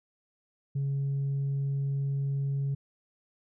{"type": "tone", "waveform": "sine", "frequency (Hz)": 138.59, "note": "C#3", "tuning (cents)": 0, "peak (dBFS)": -25, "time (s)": [0.75, 2.75], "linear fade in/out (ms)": 10, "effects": ["tanh soft clip ceiling -25 dBFS"]}